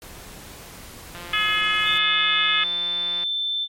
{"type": "noise", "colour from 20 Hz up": "pink", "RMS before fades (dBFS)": -41, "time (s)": [0.02, 1.98], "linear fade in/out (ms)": 0}
{"type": "click train", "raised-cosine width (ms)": 0.3, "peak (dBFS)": -22, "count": 364, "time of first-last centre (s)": [1.15, 3.236], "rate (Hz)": 174}
{"type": "harmonic tone", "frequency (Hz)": 424, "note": "G#4", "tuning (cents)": 36, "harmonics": [3, 4, 5, 6, 7, 8], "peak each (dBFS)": [-26, -26, -26, -26, -26, -26], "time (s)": [1.33, 2.64], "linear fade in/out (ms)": 5}
{"type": "tone", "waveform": "sine", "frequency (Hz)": 3544, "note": "A7", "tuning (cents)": 12, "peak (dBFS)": -22, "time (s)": [1.84, 3.68], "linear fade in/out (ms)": 50}
{"effects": ["MP3 64 kbps"]}